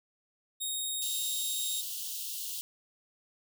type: tone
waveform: 15% pulse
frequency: 3735 Hz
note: A#7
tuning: 3 cents sharp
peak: -25 dBFS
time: 0.6-1.82 s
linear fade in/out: 20 ms
type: high-pass noise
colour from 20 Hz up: white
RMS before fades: -38 dBFS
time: 1.02-2.61 s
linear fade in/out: 0 ms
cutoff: 2800 Hz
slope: 96 dB/octave
effects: none